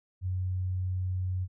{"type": "tone", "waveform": "sine", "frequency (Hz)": 92.2, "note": "F#2", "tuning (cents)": -6, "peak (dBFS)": -28, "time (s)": [0.21, 1.48], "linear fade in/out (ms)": 50, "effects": []}